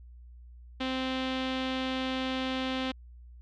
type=tone with low-pass filter; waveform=sawtooth; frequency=260.5 Hz; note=C4; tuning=7 cents flat; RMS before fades=-32 dBFS; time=0.8-2.92 s; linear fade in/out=10 ms; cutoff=3400 Hz; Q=3; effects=added 60 Hz sine -47 dBFS peak until 3.41 s